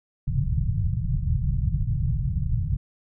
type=low-pass noise; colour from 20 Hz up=white; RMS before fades=-24 dBFS; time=0.27-2.77 s; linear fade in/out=10 ms; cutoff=150 Hz; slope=48 dB/octave; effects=none